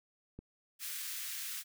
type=click; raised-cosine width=3 ms; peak=-33 dBFS; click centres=0.39 s
type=high-pass noise; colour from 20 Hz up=white; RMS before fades=-41 dBFS; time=0.79-1.64 s; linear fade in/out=50 ms; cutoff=1500 Hz; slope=24 dB/octave
effects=none